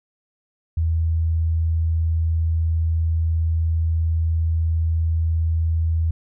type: tone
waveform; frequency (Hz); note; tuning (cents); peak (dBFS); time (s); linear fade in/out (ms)
sine; 81.5; E2; -19; -17; 0.77-6.11; 5
effects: none